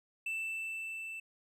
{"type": "tone with level ramp", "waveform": "triangle", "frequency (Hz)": 2656, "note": "E7", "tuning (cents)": 12, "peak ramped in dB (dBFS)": [-32, -39], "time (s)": [0.26, 1.2], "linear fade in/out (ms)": 5, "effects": []}